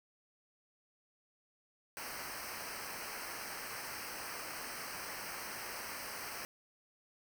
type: noise with comb filter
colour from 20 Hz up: pink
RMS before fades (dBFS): -44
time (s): 1.97-6.45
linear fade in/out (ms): 0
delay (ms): 0.28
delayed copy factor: -0.9
effects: none